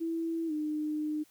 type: tone with pitch glide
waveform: sine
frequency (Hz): 329.6 to 304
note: E4 to D#4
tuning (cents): 0 to -40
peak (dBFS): -30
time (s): 0-1.24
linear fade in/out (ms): 20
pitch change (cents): -140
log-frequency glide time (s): 0.47-0.52
effects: white hiss -64 dBFS RMS until 1.3 s